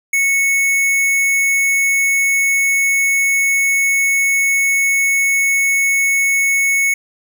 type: tone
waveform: square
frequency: 2207 Hz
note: C#7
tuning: 8 cents flat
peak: -13 dBFS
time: 0.13-6.94 s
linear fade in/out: 5 ms
effects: none

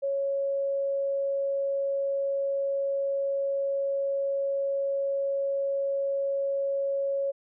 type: tone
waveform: sine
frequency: 553 Hz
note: C#5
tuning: 4 cents flat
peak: -25 dBFS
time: 0.02-7.32 s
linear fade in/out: 20 ms
effects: none

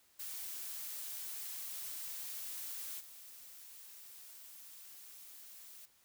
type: noise with level steps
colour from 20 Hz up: blue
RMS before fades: -44 / -54 dBFS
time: 0.19-5.86 s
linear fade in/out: 10 ms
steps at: 2.99 s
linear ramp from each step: 20 ms
effects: white hiss -69 dBFS RMS until 6.04 s

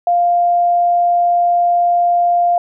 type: tone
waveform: sine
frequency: 699 Hz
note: F5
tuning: 1 cent sharp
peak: -10 dBFS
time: 0.07-2.58 s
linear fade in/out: 2 ms
effects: none

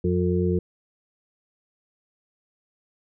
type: harmonic tone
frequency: 89.6 Hz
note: F2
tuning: 45 cents sharp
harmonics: 1 / 2 / 4 / 5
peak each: -25 / -24 / -25 / -28 dBFS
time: 0.04-0.59 s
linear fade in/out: 5 ms
effects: none

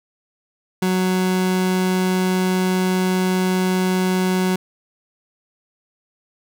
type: tone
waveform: 30% pulse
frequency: 185 Hz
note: F#3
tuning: in tune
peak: -14 dBFS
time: 0.82-4.56 s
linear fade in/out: 5 ms
effects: none

